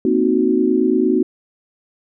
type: chord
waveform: sine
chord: C half-diminished seventh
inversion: third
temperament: equal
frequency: 233.1 / 261.6 / 311.1 / 370 Hz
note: Bb3 / C4 / Eb4 / Gb4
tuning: 0 / 0 / 0 / 0 cents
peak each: -20 / -18 / -19 / -17 dBFS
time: 0.05-1.23 s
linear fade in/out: 2 ms
effects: none